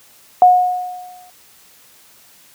sine tone with exponential decay, 726 Hz, F#5, 33 cents flat, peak -3 dBFS, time 0.42-1.3 s, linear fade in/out 1 ms, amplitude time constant 190 ms, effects white hiss -48 dBFS RMS until 2.54 s + high-pass 60 Hz 12 dB/octave

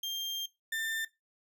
35% pulse tone pair in turn, 3193 / 1792 Hz, G7 / A6, +31 / +31 cents, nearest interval minor seventh, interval 1000 cents, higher first, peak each -31 / -30 dBFS, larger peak second, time 0.03-0.46 / 0.72-1.05 s, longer first, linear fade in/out 5 ms, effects noise-tail reverb RT60 0.2 s tail -18 dB re dry

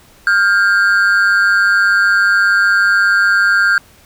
triangle ring-modulated tone, 1500 Hz, F#6, 23 cents sharp, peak -4 dBFS, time 0.27-3.78 s, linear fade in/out 0 ms, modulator 98.3 Hz, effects pink hiss -46 dBFS RMS until 4.05 s

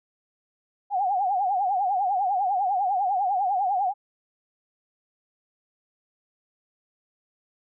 sine tone with vibrato, 770 Hz, G5, 31 cents flat, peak -21 dBFS, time 0.9-3.94 s, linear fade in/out 50 ms, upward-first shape triangle, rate 10 Hz, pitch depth 150 cents each way, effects none

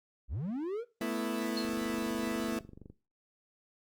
triangle linear sweep, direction up, 40 to 493.9 Hz, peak -31 dBFS, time 0.28-0.85 s, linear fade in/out 50 ms
30% pulse chord, A suspended second, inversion none, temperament equal, 220 / 246.9 / 329.6 Hz, A3 / B3 / E4, 0 / 0 / 0 cents, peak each -34 dBFS, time 1.01-2.59 s, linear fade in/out 2 ms
sine tone with exponential decay, 4236 Hz, C8, 21 cents sharp, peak -32 dBFS, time 1.57-1.75 s, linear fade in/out 2 ms, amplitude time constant 38 ms
click train, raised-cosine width 3 ms, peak -36 dBFS, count 31, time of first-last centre 1.65-2.9 s, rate 24 Hz
effects noise-tail reverb RT60 0.3 s tail -19 dB re dry + Opus 48 kbps

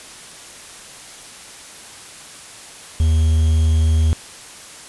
triangle tone with quantisation, 79.5 Hz, D#2, 38 cents sharp, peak -10 dBFS, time 3-4.13 s, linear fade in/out 0 ms, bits 6, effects white hiss -38 dBFS RMS until 4.88 s + resampled to 24000 Hz

